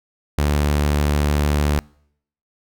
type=tone; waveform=sawtooth; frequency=73.42 Hz; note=D2; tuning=in tune; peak=-12 dBFS; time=0.38-1.79 s; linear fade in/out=0 ms; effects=noise-tail reverb RT60 0.7 s tail -26 dB re dry